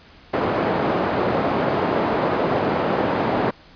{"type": "band-pass noise", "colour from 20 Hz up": "white", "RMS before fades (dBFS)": -21, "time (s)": [0.33, 3.51], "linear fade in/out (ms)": 10, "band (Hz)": [140, 740], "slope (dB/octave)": 12, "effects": ["pink hiss -48 dBFS RMS until 3.75 s", "resampled to 11025 Hz"]}